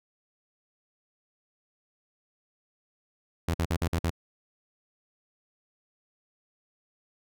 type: tone bursts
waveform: sawtooth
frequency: 83.7 Hz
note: E2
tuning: 27 cents sharp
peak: -21 dBFS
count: 6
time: 3.48-4.103 s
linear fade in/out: 5 ms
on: 63 ms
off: 49 ms
effects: none